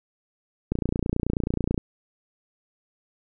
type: click train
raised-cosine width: 3 ms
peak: -11 dBFS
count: 32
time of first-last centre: 0.72-1.778 s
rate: 29.3 Hz
effects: none